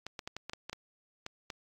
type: clicks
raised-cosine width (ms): 0.2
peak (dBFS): -22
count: 10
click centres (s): 0.066 / 0.192 / 0.275 / 0.366 / 0.496 / 0.534 / 0.696 / 0.73 / 1.264 / 1.502
effects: AAC 64 kbps